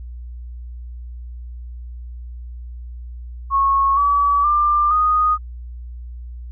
sine tone with pitch steps, 1098 / 1143.3 / 1190.5 / 1239.6 Hz, C#6 / D6 / D6 / D#6, -17 / -47 / +23 / -7 cents, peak -13 dBFS, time 3.5-5.38 s, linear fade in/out 50 ms, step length 470 ms, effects added 60 Hz sine -30 dBFS peak until 6.51 s

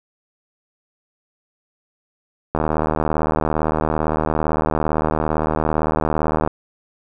click train, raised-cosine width 1 ms, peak -5 dBFS, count 306, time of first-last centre 2.55-6.475 s, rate 77.7 Hz, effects none

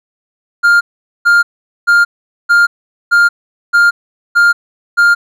triangle tone bursts, 1404 Hz, F6, 9 cents sharp, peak -3 dBFS, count 8, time 0.63-5.15 s, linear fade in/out 20 ms, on 180 ms, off 440 ms, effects none

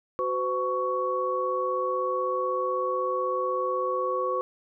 sine tone cluster, 372.9 / 509 / 1116 Hz, F#4 / C5 / C#6, +14 / -48 / +11 cents, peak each -32 / -28 / -28 dBFS, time 0.19-4.41 s, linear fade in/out 0 ms, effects none

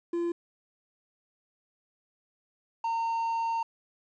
triangle tone pair in turn, 342.8 / 915.2 Hz, F4 / A#5, -32 / -32 cents, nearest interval octave + perfect fourth, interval 1700 cents, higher second, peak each -25 dBFS, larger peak neither, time 0.13-0.32 / 2.84-3.63 s, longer second, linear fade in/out 5 ms, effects resampled to 16000 Hz + 10-bit

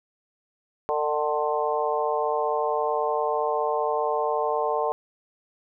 harmonic tone with a mistuned harmonic, 150.3 Hz, D3, 40 cents sharp, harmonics 3 / 4 / 5 / 6 / 7, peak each -27 / -28 / -29 / -30 / -30 dBFS, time 0.89-4.92 s, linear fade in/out 0 ms, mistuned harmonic 6, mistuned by -30 cents, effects none

